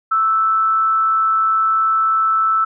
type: tone with amplitude modulation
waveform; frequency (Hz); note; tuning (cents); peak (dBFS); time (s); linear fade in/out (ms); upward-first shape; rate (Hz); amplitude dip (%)
sine; 1318.5; E6; 0; -11; 0.11-2.65; 10; sine; 199; 35
effects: none